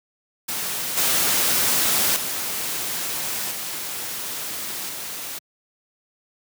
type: noise with level steps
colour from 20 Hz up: white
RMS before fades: -27 / -20 / -27 / -30 / -32 dBFS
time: 0.48-5.39 s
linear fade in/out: 10 ms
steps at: 0.97 / 2.16 / 3.51 / 4.89 s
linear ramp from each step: 5 ms
effects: high-pass 100 Hz 12 dB/octave